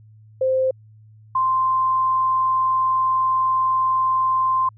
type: tone pair in turn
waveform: sine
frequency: 522 / 1044 Hz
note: C5 / C6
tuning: -4 / -4 cents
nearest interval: octave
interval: 1200 cents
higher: second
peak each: -16 dBFS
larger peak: neither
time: 0.41-0.71 / 1.35-4.69 s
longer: second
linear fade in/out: 5 ms
effects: added 108 Hz sine -45 dBFS peak until 4.77 s